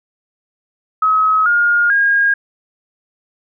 sine tone with pitch steps, 1278 / 1421 / 1627 Hz, D#6 / F6 / G#6, +46 / +30 / -36 cents, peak -10 dBFS, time 1.02-2.34 s, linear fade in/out 5 ms, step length 440 ms, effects none

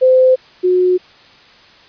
sine tone pair in turn, 515 / 364.2 Hz, C5 / F#4, -28 / -27 cents, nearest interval tritone, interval 599 cents, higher first, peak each -6 / -9 dBFS, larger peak first, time 0.01-0.36 / 0.63-0.98 s, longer neither, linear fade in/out 20 ms, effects white hiss -44 dBFS RMS until 1.88 s + resampled to 11025 Hz

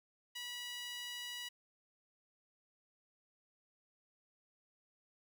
sawtooth tone with high-pass filter, 973 Hz, B5, 26 cents flat, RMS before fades -45 dBFS, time 0.35-1.49 s, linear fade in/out 10 ms, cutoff 2600 Hz, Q 2.5, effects none

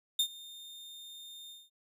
40% pulse tone with ADSR envelope, 3638 Hz, A#7, 43 cents flat, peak -23 dBFS, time 0.19-1.7 s, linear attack 5 ms, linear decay 78 ms, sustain -22 dB, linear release 200 ms, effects none

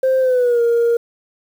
sine tone with pitch glide, 523.3 to 468.9 Hz, C5 to A#4, 0 to +10 cents, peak -10 dBFS, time 0.03-0.97 s, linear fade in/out 5 ms, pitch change -190 cents, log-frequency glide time 0.2-0.61 s, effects tanh soft clip ceiling -10 dBFS + 7-bit

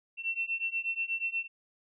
sine beating tone pair, 2697 / 2705.3 Hz, E7 / E7, +39 / +44 cents, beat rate 8.3 Hz, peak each -34 / -33 dBFS, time 0.17-1.48 s, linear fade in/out 50 ms, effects none

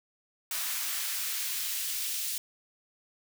white noise with high-pass filter sweep, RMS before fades -33 dBFS, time 0.51-2.38 s, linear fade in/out 2 ms, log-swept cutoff 1100 to 3300 Hz, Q 0.83, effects none

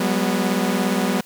sawtooth tone cluster, 185.4 / 202.7 / 245.4 Hz, F#3 / G#3 / B3, +4 / -42 / -11 cents, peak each -19 dBFS, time 0-1.21 s, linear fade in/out 5 ms, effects white hiss -49 dBFS RMS until 1.25 s

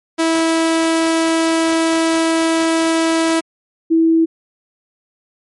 sawtooth / sine tone pair in turn, 326.5 / 326.5 Hz, E4 / E4, -17 / -17 cents, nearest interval unison, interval 0 cents, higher neither, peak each -9 dBFS, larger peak neither, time 0.18-3.41 / 3.9-4.26 s, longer first, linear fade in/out 20 ms, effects MP3 48 kbps

